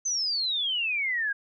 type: exponential sweep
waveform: sine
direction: down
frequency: 6272 to 1600 Hz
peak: -25 dBFS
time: 0.05-1.33 s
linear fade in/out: 10 ms
effects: none